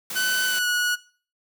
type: high-pass noise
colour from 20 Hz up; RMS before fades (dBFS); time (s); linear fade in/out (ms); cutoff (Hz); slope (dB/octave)
white; -32; 0.1-0.59; 2; 140; 96
type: tone with pitch glide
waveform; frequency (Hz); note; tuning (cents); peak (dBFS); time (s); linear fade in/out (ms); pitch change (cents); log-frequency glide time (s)
sawtooth; 1506 to 1461.4; F#6 to F#6; +30 to -22; -18; 0.15-0.96; 20; -52; 0.46-0.67
effects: noise-tail reverb RT60 0.4 s tail -18 dB re dry